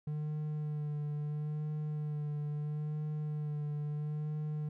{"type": "tone with vibrato", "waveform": "triangle", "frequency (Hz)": 150, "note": "D3", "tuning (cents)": 37, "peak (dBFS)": -32, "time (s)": [0.07, 4.69], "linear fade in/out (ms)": 5, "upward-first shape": "sine", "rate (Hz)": 0.75, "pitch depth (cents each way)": 23, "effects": []}